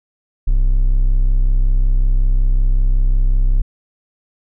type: tone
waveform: triangle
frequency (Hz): 32.7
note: C1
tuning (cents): 0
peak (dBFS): -8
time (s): 0.47-3.62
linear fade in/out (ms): 10
effects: none